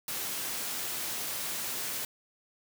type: high-pass noise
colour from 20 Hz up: white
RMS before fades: -35 dBFS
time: 0.08-2.05 s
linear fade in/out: 2 ms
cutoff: 100 Hz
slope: 12 dB/octave
effects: none